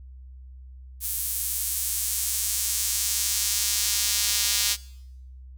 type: tone with high-pass filter sweep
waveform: square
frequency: 109.7 Hz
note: A2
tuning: 5 cents flat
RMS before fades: -26 dBFS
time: 1-4.77 s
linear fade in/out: 50 ms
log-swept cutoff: 11000 to 4400 Hz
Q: 1
effects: noise-tail reverb RT60 0.8 s tail -21 dB re dry + added 64 Hz sine -41 dBFS peak until 5.57 s